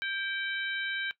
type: harmonic tone with a mistuned harmonic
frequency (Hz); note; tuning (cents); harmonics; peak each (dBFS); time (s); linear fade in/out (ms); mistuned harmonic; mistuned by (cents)
771; G5; -29; 2 / 3 / 4 / 5; -33 / -37 / -39 / -41; 0.02-1.11; 0; 2; +45
effects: noise-tail reverb RT60 0.1 s tail -17 dB re dry